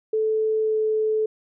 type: tone with pitch glide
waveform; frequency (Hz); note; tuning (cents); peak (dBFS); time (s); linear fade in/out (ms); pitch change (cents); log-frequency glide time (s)
sine; 436.7 to 434.2; A4 to A4; -13 to -23; -19; 0.13-1.26; 5; -10; 0.61-0.78
effects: none